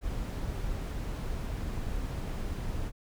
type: noise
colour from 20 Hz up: brown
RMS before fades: -34 dBFS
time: 0.01-2.92 s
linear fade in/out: 50 ms
effects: none